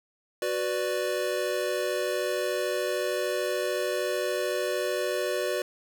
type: chord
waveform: square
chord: B minor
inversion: second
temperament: equal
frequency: 370 / 493.9 / 587.3 Hz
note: F#4 / B4 / D5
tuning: 0 / 0 / 0 cents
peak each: -32 / -32 / -31 dBFS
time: 0.42-5.62 s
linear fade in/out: 2 ms
effects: none